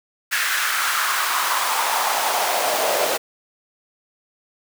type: noise with high-pass filter sweep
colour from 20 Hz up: pink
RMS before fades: -21 dBFS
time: 0.31-3.18 s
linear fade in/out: 20 ms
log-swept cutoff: 1700 to 530 Hz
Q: 3.1
effects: none